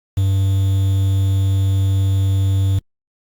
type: tone with quantisation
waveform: triangle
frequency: 96.8 Hz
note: G2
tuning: 21 cents flat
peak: -11 dBFS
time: 0.17-2.79 s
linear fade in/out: 5 ms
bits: 6
effects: Opus 48 kbps

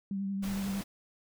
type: tone with vibrato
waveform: sine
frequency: 196.2 Hz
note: G3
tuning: 2 cents sharp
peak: -31 dBFS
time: 0.11-0.81 s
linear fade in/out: 2 ms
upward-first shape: triangle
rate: 11 Hz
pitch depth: 30 cents each way
type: noise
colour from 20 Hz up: pink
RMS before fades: -42 dBFS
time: 0.42-0.84 s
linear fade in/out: 20 ms
effects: none

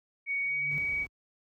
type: tone with pitch glide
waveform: sine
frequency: 2237 to 2264 Hz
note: C#7 to C#7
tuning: +15 to +36 cents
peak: -28 dBFS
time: 0.26-1.07 s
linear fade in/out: 50 ms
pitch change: +21 cents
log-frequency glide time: 0.42-0.69 s
type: tone with exponential growth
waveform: sine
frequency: 147 Hz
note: D3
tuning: 2 cents sharp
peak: -33 dBFS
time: 0.34-0.78 s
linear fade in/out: 0 ms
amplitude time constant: 94 ms
type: noise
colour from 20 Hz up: brown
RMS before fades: -44 dBFS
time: 0.71-1.07 s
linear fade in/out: 2 ms
effects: high-pass 60 Hz 12 dB/octave

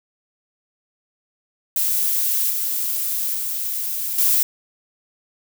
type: noise with level steps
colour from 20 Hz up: violet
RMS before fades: -20 / -23 / -25 / -17 dBFS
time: 1.76-4.43 s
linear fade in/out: 2 ms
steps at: 2.5 / 3.34 / 4.18 s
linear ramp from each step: 5 ms
effects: none

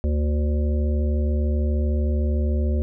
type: harmonic tone with a mistuned harmonic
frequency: 73.42 Hz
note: D2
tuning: in tune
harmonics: 1 / 3 / 5 / 7 / 8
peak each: -19 / -29 / -33 / -36 / -37 dBFS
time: 0.04-2.82 s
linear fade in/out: 0 ms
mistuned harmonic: 3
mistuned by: +58 cents
effects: none

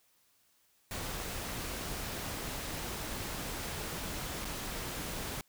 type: noise with dropouts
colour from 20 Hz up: pink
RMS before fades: -39 dBFS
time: 0.91-5.41 s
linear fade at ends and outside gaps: 1 ms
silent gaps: 4.447-4.452 s
effects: white hiss -70 dBFS RMS until 5.48 s

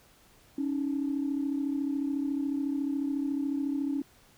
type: tone pair together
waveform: sine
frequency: 277.9 / 311.9 Hz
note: C#4 / D#4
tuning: +4 / +4 cents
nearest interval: major second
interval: 200 cents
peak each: -28 / -33 dBFS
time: 0.58-4.02 s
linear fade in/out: 5 ms
effects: tanh soft clip ceiling -21 dBFS + pink hiss -60 dBFS RMS until 4.37 s

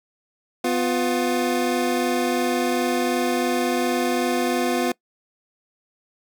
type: tone pair together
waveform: 25% pulse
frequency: 250 / 353.6 Hz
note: B3 / F4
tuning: +21 / +22 cents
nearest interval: tritone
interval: 601 cents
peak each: -19 dBFS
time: 0.64-4.92 s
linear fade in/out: 5 ms
effects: noise-tail reverb RT60 0.1 s tail -23 dB re dry

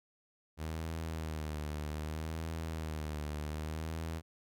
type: tone with vibrato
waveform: sawtooth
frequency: 78.1 Hz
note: D#2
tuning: 7 cents sharp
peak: -33 dBFS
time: 0.57-4.22 s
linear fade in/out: 50 ms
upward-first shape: sine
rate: 0.64 Hz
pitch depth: 70 cents each way
effects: none

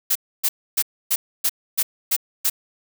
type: noise bursts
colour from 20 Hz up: blue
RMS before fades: -19 dBFS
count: 8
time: 0.1-2.5 s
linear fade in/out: 10 ms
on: 55 ms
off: 280 ms
effects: none

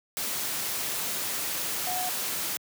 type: tone in noise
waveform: sine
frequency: 731 Hz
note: F#5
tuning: 21 cents flat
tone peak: -31 dBFS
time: 1.87-2.09 s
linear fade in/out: 0 ms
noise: white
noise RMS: -31 dBFS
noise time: 0.17-2.57 s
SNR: -3 dB
effects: high-pass 100 Hz 12 dB/octave

